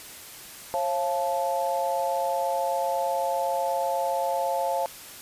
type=tone cluster; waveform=sine; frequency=541 / 689 / 872 Hz; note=C#5 / F5 / A5; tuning=-42 / -24 / -16 cents; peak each=-28 dBFS; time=0.74-4.86 s; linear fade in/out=0 ms; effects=white hiss -43 dBFS RMS until 5.21 s + resampled to 32000 Hz